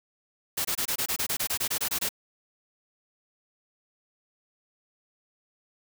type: noise bursts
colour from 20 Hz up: white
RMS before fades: -28 dBFS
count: 15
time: 0.57-2.091 s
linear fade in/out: 10 ms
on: 79 ms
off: 24 ms
effects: none